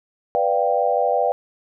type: chord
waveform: sine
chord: G dominant seventh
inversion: first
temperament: equal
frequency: 493.9 / 587.3 / 698.5 / 784 Hz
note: B4 / D5 / F5 / G5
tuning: 0 / 0 / 0 / 0 cents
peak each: -22 dBFS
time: 0.35-1.32 s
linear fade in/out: 0 ms
effects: none